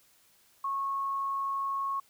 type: tone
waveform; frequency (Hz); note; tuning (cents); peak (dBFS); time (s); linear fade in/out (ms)
sine; 1097; C#6; -18; -29; 0.64-2; 5
effects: white hiss -64 dBFS RMS until 2.09 s